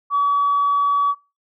sine tone, 1139 Hz, C#6, 47 cents sharp, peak -14 dBFS, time 0.1-1.15 s, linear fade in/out 50 ms, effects noise-tail reverb RT60 0.3 s tail -22 dB re dry + tanh soft clip ceiling -10 dBFS

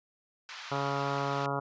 pink band-pass noise, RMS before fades -44 dBFS, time 0.49-1.46 s, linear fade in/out 0 ms, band 1000 to 5300 Hz, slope 24 dB/octave
harmonic tone, 139.8 Hz, C#3, 15 cents sharp, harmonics 1 / 2 / 3 / 4 / 5 / 6 / 7 / 8 / 9 / 10, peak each -36 / -40 / -38 / -38 / -38 / -39 / -38 / -40 / -39 / -41 dBFS, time 0.71-1.6 s, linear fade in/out 10 ms
effects resampled to 16000 Hz

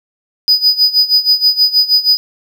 triangle tone with tremolo, 4970 Hz, D#8, 3 cents flat, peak -4 dBFS, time 0.48-2.17 s, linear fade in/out 0 ms, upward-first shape sine, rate 6.3 Hz, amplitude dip 85%, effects none

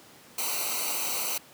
white noise with comb filter, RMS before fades -30 dBFS, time 0.38-1.38 s, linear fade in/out 5 ms, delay 0.58 ms, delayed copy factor -0.95, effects pink hiss -52 dBFS RMS until 1.53 s + high-pass 150 Hz 12 dB/octave

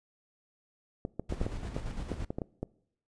clicks, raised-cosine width 2 ms, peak -20 dBFS, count 11, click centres 1.051 / 1.196 / 1.324 / 1.414 / 1.465 / 1.765 / 2.117 / 2.305 / 2.385 / 2.418 / 2.63 s
brown noise with tremolo, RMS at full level -36 dBFS, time 1.29-2.25 s, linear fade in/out 5 ms, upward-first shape square, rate 8.8 Hz, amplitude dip 40%
effects noise-tail reverb RT60 0.7 s tail -23 dB re dry + resampled to 22050 Hz

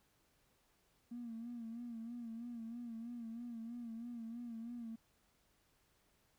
triangle tone with vibrato, 233.1 Hz, A#3, in tune, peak -40 dBFS, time 1.11-4.96 s, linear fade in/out 10 ms, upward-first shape sine, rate 3.1 Hz, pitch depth 65 cents each way, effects tanh soft clip ceiling -41 dBFS + pink hiss -75 dBFS RMS until 6.38 s

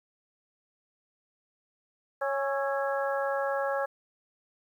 harmonic tone with a mistuned harmonic, 276 Hz, C#4, 7 cents flat, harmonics 2 / 3 / 4 / 5 / 6, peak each -29 / -34 / -37 / -37 / -36 dBFS, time 2.21-3.86 s, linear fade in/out 10 ms, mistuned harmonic 5, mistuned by -50 cents, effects 10-bit

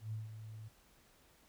sine tone with ADSR envelope, 109.3 Hz, A2, 11 cents flat, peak -37 dBFS, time 0-0.69 s, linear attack 120 ms, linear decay 160 ms, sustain -9 dB, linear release 16 ms, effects pink hiss -67 dBFS RMS until 1.48 s

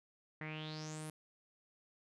sawtooth tone with low-pass filter sweep, 155.1 Hz, D#3, 5 cents flat, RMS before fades -45 dBFS, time 0.41-1.1 s, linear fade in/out 2 ms, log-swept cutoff 1900 to 11000 Hz, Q 7.2, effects none

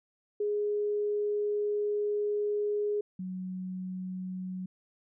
sine tone pair in turn, 415.3 / 185 Hz, G#4 / F#3, 0 / 0 cents, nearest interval octave + major second, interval 1400 cents, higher first, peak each -27 / -34 dBFS, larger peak first, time 0.4-3.01 / 3.19-4.66 s, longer first, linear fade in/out 5 ms, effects none

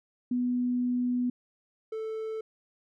sine / triangle tone pair in turn, 246.9 / 440.4 Hz, B3 / A4, 0 / +2 cents, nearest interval minor seventh, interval 1002 cents, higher second, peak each -25 / -30 dBFS, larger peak first, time 0.31-1.3 / 1.92-2.41 s, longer first, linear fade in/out 5 ms, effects none

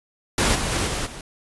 pink noise with level steps, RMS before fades -19 / -25 / -23 / -26 / -37 dBFS, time 0.38-1.21 s, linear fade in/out 2 ms, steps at 0.54 / 0.7 / 0.86 / 1.05 s, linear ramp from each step 20 ms, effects resampled to 24000 Hz

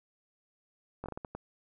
slowing click train, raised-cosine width 1 ms, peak -25 dBFS, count 7, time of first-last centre 1.04-1.35 s, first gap 19 ms, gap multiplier 1.4, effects none

